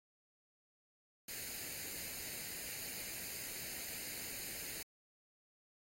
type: noise with comb filter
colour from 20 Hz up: white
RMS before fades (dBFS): -45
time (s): 1.28-4.83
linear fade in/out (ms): 5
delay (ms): 0.44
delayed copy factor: +0.65
effects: AAC 48 kbps